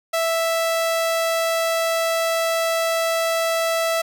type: tone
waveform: sawtooth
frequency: 659.3 Hz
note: E5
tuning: in tune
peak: -15 dBFS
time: 0.13-4.02 s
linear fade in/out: 10 ms
effects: none